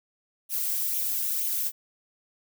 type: noise with flanger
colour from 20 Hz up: violet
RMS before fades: -28 dBFS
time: 0.49-1.72 s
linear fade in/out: 50 ms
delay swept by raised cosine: 0.31 to 1.91 ms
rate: 2.1 Hz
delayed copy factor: +0.55
effects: none